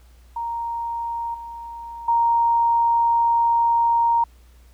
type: tone with level steps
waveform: sine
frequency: 932.3 Hz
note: A#5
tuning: in tune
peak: -24 / -32 / -15 dBFS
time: 0.36-4.24 s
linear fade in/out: 5 ms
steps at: 1.34 / 2.08 s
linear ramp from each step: 5 ms
effects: added 60 Hz sine -47 dBFS peak until 4.73 s + pink hiss -59 dBFS RMS until 4.73 s